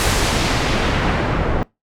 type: noise with low-pass filter sweep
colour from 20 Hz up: pink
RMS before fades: -18 dBFS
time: 0-1.63 s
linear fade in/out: 0 ms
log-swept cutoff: 11000 to 1200 Hz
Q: 0.71
effects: noise-tail reverb RT60 0.2 s tail -23 dB re dry